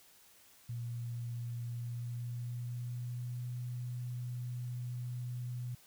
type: tone with pitch glide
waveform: sine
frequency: 118.9 to 122.95 Hz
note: A#2 to B2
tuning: +35 to -7 cents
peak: -37 dBFS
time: 0.69-5.75 s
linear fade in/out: 5 ms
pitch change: +58 cents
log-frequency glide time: 1.6-3.45 s
effects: white hiss -62 dBFS RMS until 5.86 s